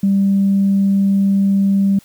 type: tone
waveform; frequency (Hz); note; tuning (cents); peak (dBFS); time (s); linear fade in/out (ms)
sine; 196.8; G3; +7; -10; 0.03-1.99; 5
effects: tanh soft clip ceiling -6 dBFS + white hiss -49 dBFS RMS until 2.04 s